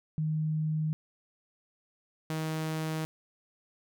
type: tone pair in turn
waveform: sine / sawtooth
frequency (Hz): 155.56 / 158.01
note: D#3 / D#3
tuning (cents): 0 / +27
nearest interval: unison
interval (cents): 27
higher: second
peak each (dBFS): -27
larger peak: neither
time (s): 0.18-0.93 / 2.3-3.05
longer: neither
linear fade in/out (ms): 0
effects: none